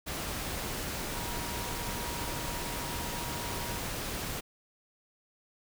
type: tone in noise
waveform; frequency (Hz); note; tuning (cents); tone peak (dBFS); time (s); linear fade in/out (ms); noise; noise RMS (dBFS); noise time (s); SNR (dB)
sine; 951; A#5; +34; -43; 1.12-3.81; 20; pink; -36; 0.06-4.41; -10
effects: none